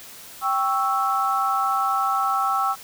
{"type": "chord", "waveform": "sine", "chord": "C# diminished", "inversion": "second", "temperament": "equal", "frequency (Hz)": [784, 1108.7, 1318.5], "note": ["G5", "C#6", "E6"], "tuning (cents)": [0, 0, 0], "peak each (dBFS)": [-24, -26, -22], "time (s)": [0.41, 2.76], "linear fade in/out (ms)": 50, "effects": ["white hiss -42 dBFS RMS until 2.83 s"]}